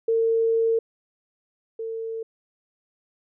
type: tone pair in turn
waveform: sine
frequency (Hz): 453.9 / 450.2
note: A#4 / A4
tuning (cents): -46 / +40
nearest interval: unison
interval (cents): 14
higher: first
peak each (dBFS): -18 / -28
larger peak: first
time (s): 0.08-0.79 / 1.79-2.23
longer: first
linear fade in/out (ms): 5
effects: none